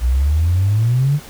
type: exponential sweep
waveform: sine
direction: up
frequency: 58.27 to 151.6 Hz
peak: -11 dBFS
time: 0-1.2 s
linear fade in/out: 50 ms
effects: tanh soft clip ceiling -7 dBFS + pink hiss -38 dBFS RMS until 1.29 s